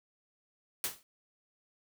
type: noise with exponential decay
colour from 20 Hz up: white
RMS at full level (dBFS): -30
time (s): 0.84-1.03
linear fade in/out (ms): 1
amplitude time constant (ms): 40
effects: none